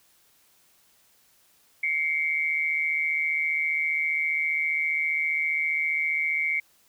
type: tone pair together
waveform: sine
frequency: 2115 / 2270 Hz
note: C7 / C#7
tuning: +18 / +41 cents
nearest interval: minor second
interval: 123 cents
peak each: -26 dBFS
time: 1.83-6.6 s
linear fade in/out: 5 ms
effects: white hiss -62 dBFS RMS until 6.88 s